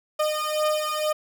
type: beating tone pair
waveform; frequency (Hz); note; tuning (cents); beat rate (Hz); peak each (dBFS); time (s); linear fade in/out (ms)
30% pulse; 610 / 612.1; D#5 / D#5; -34 / -28; 2.1; -23; 0.19-1.13; 10
effects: none